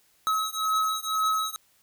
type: beating tone pair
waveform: square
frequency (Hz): 1283 / 1285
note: E6 / E6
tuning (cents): -47 / -45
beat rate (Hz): 2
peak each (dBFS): -28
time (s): 0.27-1.56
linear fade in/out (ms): 0
effects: white hiss -64 dBFS RMS until 1.82 s